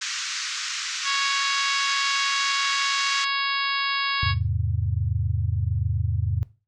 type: band-pass noise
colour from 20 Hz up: white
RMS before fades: -30 dBFS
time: 0.01-3.25 s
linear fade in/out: 10 ms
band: 1200 to 6800 Hz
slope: 48 dB/octave
type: harmonic tone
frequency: 554.4 Hz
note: C#5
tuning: in tune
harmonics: 2 / 3 / 4 / 5 / 6 / 7 / 8 / 9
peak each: -27 / -29 / -30 / -31 / -32 / -32 / -33 / -34 dBFS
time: 1.03-4.35 s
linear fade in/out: 50 ms
type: chord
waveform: sine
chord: E augmented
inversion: none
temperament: equal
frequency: 82.41 / 103.83 / 130.81 Hz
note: E2 / G#2 / B#2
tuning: 0 / 0 / 0 cents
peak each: -26 / -25 / -29 dBFS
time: 4.23-6.43 s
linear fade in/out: 0 ms
effects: noise-tail reverb RT60 0.3 s tail -18 dB re dry